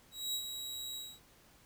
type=tone with ADSR envelope; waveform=sawtooth; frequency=3857 Hz; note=B7; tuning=42 cents flat; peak=-30 dBFS; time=0.11-1.2 s; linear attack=230 ms; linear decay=75 ms; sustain=-7 dB; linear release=240 ms; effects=pink hiss -63 dBFS RMS until 1.65 s